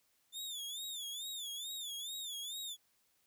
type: tone with vibrato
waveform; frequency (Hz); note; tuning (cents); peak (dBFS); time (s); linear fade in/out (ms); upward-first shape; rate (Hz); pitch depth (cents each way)
sawtooth; 3531; A7; +5; -38; 0.32-2.77; 50; sine; 2.3; 130
effects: white hiss -75 dBFS RMS until 3.26 s